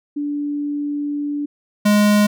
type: tone pair in turn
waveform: sine / square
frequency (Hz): 290.8 / 207.8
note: D4 / G#3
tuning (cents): -17 / +1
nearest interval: tritone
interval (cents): 582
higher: first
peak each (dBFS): -20 / -12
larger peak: second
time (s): 0.16-1.46 / 1.85-2.27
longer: first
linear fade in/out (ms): 10
effects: none